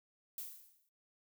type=noise with exponential decay; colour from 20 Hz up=violet; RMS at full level=-41 dBFS; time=0.38-0.89 s; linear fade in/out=1 ms; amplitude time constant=110 ms; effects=noise-tail reverb RT60 0.3 s tail -24 dB re dry